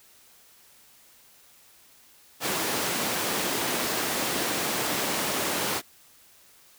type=high-pass noise; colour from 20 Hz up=pink; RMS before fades=-28 dBFS; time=2.4-5.82 s; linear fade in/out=50 ms; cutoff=240 Hz; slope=12 dB/octave; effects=white hiss -56 dBFS RMS until 6.78 s